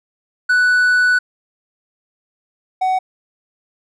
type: tone pair in turn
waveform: triangle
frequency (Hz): 1485 / 749.8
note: F#6 / F#5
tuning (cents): +6 / +23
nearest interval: octave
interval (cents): 1183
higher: first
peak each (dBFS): -9 / -12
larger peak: first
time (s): 0.49-1.19 / 2.81-2.99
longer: first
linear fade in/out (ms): 10
effects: resampled to 24000 Hz